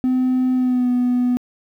triangle tone with pitch glide, 255.5 to 247.2 Hz, C4 to B3, -41 to +2 cents, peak -12 dBFS, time 0.04-1.37 s, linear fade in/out 0 ms, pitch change -57 cents, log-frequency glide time 0.54-0.89 s, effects tanh soft clip ceiling -10 dBFS + 9-bit

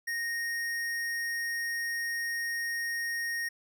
sine tone with hard clipping, 1860 Hz, A#6, 4 cents flat, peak -32 dBFS, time 0.07-3.49 s, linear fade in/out 10 ms, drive 16 dB, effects none

